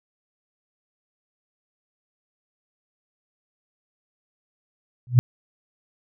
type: tone with exponential growth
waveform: sine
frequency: 123.47 Hz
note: B2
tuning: in tune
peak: -6 dBFS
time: 5.07-5.19 s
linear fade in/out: 0 ms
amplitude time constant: 26 ms
effects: none